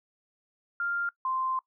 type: tone pair in turn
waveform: sine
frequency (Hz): 1396.9 / 1042.6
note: F6 / C6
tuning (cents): 0 / -6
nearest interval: perfect fourth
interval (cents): 506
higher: first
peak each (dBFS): -27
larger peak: neither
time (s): 0.8-1.09 / 1.25-1.59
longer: second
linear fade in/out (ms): 2
effects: noise-tail reverb RT60 0.1 s tail -21 dB re dry